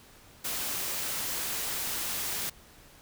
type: noise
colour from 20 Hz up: white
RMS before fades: -33 dBFS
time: 0.44-2.5 s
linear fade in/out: 10 ms
effects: pink hiss -55 dBFS RMS until 3.01 s